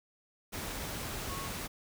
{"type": "tone in noise", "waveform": "sine", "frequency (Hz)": 1100, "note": "C#6", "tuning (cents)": -14, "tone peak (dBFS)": -42, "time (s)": [1.28, 1.49], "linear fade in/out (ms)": 20, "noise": "pink", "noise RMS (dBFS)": -39, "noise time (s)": [0.52, 1.68], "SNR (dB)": -6, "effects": []}